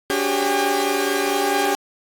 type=tone cluster; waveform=sawtooth; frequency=287.1 / 377.9 / 402.5 / 545 / 806 Hz; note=D4 / F#4 / G4 / C#5 / G5; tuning=-39 / +37 / +46 / -29 / +48 cents; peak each=-22 / -21 / -19 / -27 / -20 dBFS; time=0.1-1.75 s; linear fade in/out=0 ms; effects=AAC 64 kbps